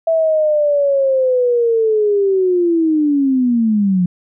sine linear sweep, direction down, 659.3 to 174.61 Hz, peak -11 dBFS, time 0.07-4.06 s, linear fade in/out 5 ms, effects none

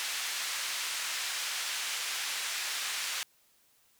pink band-pass noise, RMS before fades -35 dBFS, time 0-3.23 s, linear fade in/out 0 ms, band 1800 to 8900 Hz, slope 12 dB/octave, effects white hiss -67 dBFS RMS until 3.99 s

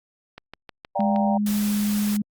click train, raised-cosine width 0.3 ms, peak -22 dBFS, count 6, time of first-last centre 0.38-1.161 s, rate 6.4 Hz
sine chord, G minor seventh, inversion second, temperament equal, 587.3 / 698.5 / 784 / 932.3 Hz, D5 / F5 / G5 / Bb5, 0 / 0 / 0 / 0 cents, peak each -27 / -30 / -25 / -30 dBFS, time 0.95-1.38 s, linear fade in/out 10 ms
sine tone, 207.7 Hz, G#3, in tune, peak -20 dBFS, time 0.99-2.22 s, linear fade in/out 5 ms
white noise, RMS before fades -33 dBFS, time 1.46-2.17 s, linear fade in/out 5 ms
effects Opus 48 kbps

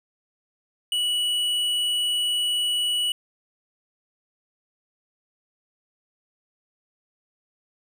sine tone with hard clipping, 2941 Hz, F#7, 11 cents flat, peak -23 dBFS, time 0.92-3.12 s, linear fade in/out 2 ms, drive 8 dB, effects none

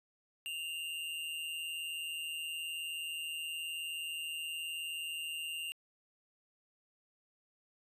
square tone with amplitude modulation, 2794 Hz, F7, in tune, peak -36 dBFS, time 0.46-5.72 s, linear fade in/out 0 ms, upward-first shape sine, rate 159 Hz, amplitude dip 55%, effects resampled to 32000 Hz

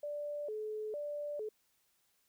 sine tone with vibrato, 502 Hz, B4, 28 cents sharp, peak -37 dBFS, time 0.03-1.49 s, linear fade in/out 5 ms, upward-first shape square, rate 1.1 Hz, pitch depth 270 cents each way, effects white hiss -75 dBFS RMS until 2.28 s

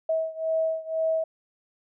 sine beating tone pair, 643 / 645 Hz, E5 / E5, -43 / -38 cents, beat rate 2 Hz, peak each -26 / -28 dBFS, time 0.09-1.24 s, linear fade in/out 5 ms, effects none

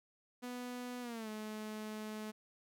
sawtooth tone with pitch glide, 246.9 to 214.9 Hz, B3 to A3, 0 to -41 cents, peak -38 dBFS, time 0.42-2.32 s, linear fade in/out 20 ms, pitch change -241 cents, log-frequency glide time 1.01-1.29 s, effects none

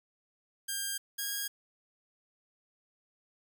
5% pulse tone pair in turn, 1600 / 1634.6 Hz, G6 / G#6, +35 / -28 cents, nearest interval unison, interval 37 cents, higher second, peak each -22 dBFS, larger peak neither, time 0.68-0.98 / 1.18-1.48 s, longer neither, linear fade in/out 10 ms, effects none

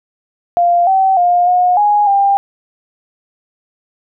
sine tone with pitch steps, 696 / 767 / 707 / 721 / 829 / 796 Hz, F5 / G5 / F5 / F#5 / G#5 / G5, -6 / -38 / +21 / -45 / -3 / +26 cents, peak -8 dBFS, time 0.57-2.37 s, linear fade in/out 0 ms, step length 300 ms, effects none

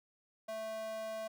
square tone with high-pass filter, 220 Hz, A3, in tune, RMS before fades -41 dBFS, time 0.48-1.28 s, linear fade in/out 10 ms, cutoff 570 Hz, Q 5.6, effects none

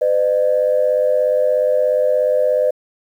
sine tone pair together, 508 / 604.9 Hz, B4 / D#5, +49 / -49 cents, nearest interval minor third, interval 302 cents, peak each -15 dBFS, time 0.01-2.71 s, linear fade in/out 10 ms, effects tanh soft clip ceiling -5 dBFS + 8-bit

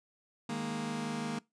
sawtooth chord, D# suspended fourth, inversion none, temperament just, 155.56 / 207.4 / 233.3 Hz, D#3 / G#3 / A#3, 0 / -2 / +2 cents, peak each -37 / -36 / -32 dBFS, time 0.49-1.39 s, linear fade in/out 5 ms, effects noise-tail reverb RT60 0.2 s tail -22 dB re dry + resampled to 22050 Hz

